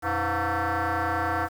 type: tone with frequency modulation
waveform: sine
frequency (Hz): 322.4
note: E4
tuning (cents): -38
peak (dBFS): -22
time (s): 0.02-1.49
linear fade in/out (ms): 50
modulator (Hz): 205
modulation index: 6.7
effects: tanh soft clip ceiling -20 dBFS + 8-bit